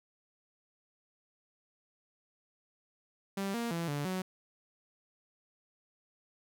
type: tone with pitch steps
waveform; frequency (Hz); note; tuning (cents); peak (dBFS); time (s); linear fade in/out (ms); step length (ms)
sawtooth; 196.2 / 234.4 / 168.2 / 144.8 / 186; G3 / A#3 / E3 / D3 / F#3; +2 / +10 / +35 / -24 / +9; -29; 3.37-4.22; 5; 170
effects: none